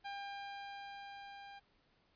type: tone with level ramp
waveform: sawtooth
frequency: 800 Hz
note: G5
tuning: 35 cents sharp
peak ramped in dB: -38 to -47 dBFS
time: 0.04-1.6 s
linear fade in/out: 20 ms
effects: pink hiss -73 dBFS RMS until 2.15 s + resampled to 11025 Hz